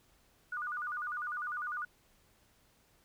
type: tone with vibrato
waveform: sine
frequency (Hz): 1325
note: E6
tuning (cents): +9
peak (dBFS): -35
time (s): 0.52-1.85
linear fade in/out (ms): 5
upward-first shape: square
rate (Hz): 10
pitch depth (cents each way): 170
effects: pink hiss -68 dBFS RMS until 3.04 s